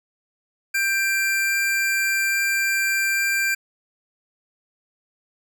square tone pair together, 1575.3 / 2369 Hz, G6 / D7, +8 / +14 cents, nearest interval perfect fifth, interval 706 cents, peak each -23 dBFS, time 0.74-3.55 s, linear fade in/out 10 ms, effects none

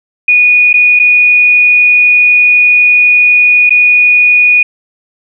sine tone with dropouts, 2462 Hz, D#7, 19 cents flat, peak -3 dBFS, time 0.28-4.63 s, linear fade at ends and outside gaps 5 ms, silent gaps 0.73-0.739 / 0.992-0.997 / 3.695-3.705 s, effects none

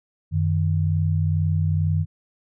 sine tone pair together, 92.8 / 155.04 Hz, F#2 / D#3, +6 / -6 cents, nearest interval major sixth, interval 888 cents, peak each -20 / -22 dBFS, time 0.31-2.06 s, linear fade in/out 50 ms, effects none

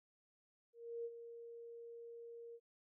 sine tone with ADSR envelope, 466.9 Hz, A#4, 3 cents sharp, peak -40 dBFS, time 0.73-2.6 s, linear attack 320 ms, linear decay 46 ms, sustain -10 dB, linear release 53 ms, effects none

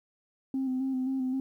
sine tone with vibrato, 261.6 Hz, C4, in tune, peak -26 dBFS, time 0.54-1.4 s, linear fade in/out 2 ms, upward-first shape square, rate 3.8 Hz, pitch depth 29 cents each way, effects tanh soft clip ceiling -24 dBFS + 11-bit

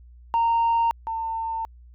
sine tone pair in turn, 924 / 901.9 Hz, A#5 / A5, -16 / +43 cents, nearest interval unison, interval 41 cents, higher first, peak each -16 / -25 dBFS, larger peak first, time 0.34-0.91 / 1.07-1.65 s, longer second, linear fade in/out 0 ms, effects tanh soft clip ceiling -16 dBFS + added 60 Hz sine -45 dBFS peak until 1.94 s

